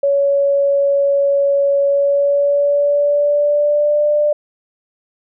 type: tone with pitch glide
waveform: sine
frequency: 561 to 593.7 Hz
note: C#5 to D5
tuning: +21 to +19 cents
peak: -11 dBFS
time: 0.03-4.33 s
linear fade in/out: 5 ms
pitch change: +98 cents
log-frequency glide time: 1.86-4.05 s
effects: none